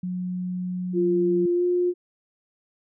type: tone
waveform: sine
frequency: 181.4 Hz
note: F#3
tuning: 34 cents flat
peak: -26 dBFS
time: 0.03-1.46 s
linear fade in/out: 5 ms
type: tone with pitch glide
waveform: sine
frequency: 349.2 to 355.7 Hz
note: F4 to F4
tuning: 0 to +32 cents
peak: -19 dBFS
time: 0.93-1.94 s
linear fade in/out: 50 ms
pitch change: +32 cents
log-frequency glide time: 1.54-1.64 s
effects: none